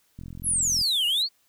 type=click train; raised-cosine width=5 ms; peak=-27 dBFS; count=28; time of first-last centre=0.19-0.814 s; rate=43.3 Hz
type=exponential two-way sweep; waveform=sine; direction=down then up; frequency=11620 to 2794 to 4609 Hz; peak=-21 dBFS; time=0.43-1.29 s; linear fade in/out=50 ms; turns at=1.06 s
type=band-pass noise; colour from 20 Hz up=pink; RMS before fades=-40 dBFS; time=0.62-1.23 s; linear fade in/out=10 ms; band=8100 to 13000 Hz; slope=48 dB/octave
effects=white hiss -66 dBFS RMS until 1.48 s